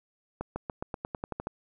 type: accelerating click train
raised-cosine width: 1 ms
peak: -19 dBFS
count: 11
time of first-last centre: 0.41-1.471 s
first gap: 150 ms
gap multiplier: 0.92
effects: none